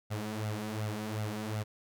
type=tone with flanger; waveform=sawtooth; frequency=107.1 Hz; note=A2; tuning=46 cents flat; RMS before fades=-36 dBFS; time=0.1-1.64 s; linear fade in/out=20 ms; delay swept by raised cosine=1.4 to 5.4 ms; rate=2.7 Hz; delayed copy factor=+0.7; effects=none